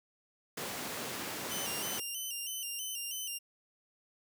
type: noise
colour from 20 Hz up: pink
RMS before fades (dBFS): -38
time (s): 0.57-2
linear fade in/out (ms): 5
type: tone with vibrato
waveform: 10% pulse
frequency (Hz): 2914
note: F#7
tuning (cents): -27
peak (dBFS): -29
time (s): 1.5-3.39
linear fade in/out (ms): 20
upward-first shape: square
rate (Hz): 3.1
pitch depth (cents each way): 72
effects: high-pass 200 Hz 12 dB/octave